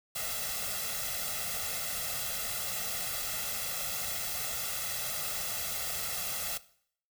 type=noise with comb filter; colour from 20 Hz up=white; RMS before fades=-35 dBFS; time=0.15-6.58 s; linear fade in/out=10 ms; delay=1.5 ms; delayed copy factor=+0.85; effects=noise-tail reverb RT60 0.6 s tail -18 dB re dry